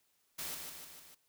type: noise with echo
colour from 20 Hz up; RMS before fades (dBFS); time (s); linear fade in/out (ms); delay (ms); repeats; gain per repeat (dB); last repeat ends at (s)
white; -41; 0.38-0.55; 10; 150; 4; -4; 1.15
effects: white hiss -75 dBFS RMS until 1.28 s